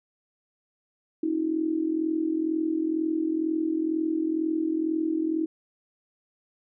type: tone with amplitude modulation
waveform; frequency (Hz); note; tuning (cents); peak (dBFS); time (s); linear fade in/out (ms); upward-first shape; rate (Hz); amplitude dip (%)
sine; 319.5; D#4; +46; -20; 1.23-5.46; 5; sine; 42.1; 75
effects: none